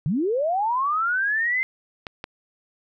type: linear sweep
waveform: sine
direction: up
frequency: 129.4 to 2093 Hz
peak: -20 dBFS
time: 0.06-1.63 s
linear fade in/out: 0 ms
type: clicks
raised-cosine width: 0.3 ms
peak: -16 / -16 dBFS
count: 2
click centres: 2.068 / 2.241 s
effects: none